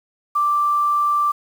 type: tone with quantisation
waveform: sine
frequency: 1174.7 Hz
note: D6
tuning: in tune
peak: -15 dBFS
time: 0.35-1.32 s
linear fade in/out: 10 ms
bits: 7
effects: none